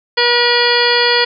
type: harmonic tone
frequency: 480.7 Hz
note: B4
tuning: 47 cents flat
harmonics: 1 / 2 / 3 / 4 / 5 / 6 / 7 / 9 / 10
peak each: -16 / -19 / -20 / -17 / -22 / -22 / -19 / -18 / -20 dBFS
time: 0.17-1.25 s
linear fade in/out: 10 ms
effects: none